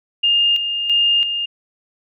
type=tone with tremolo; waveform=sine; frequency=2821 Hz; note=F7; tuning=17 cents sharp; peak=-12 dBFS; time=0.23-1.46 s; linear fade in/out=10 ms; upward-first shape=square; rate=1.5 Hz; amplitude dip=55%; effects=none